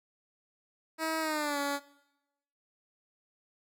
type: tone with pitch glide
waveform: 10% pulse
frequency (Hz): 320.1 to 283.5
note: D#4 to C#4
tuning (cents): +49 to +39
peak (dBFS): -22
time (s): 0.98-1.8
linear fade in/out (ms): 50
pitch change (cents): -210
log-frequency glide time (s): 1.2-1.59
effects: noise-tail reverb RT60 0.9 s tail -20 dB re dry